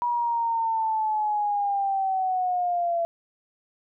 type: linear sweep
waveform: sine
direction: down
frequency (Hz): 967 to 673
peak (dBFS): -22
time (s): 0.02-3.05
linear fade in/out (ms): 0
effects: none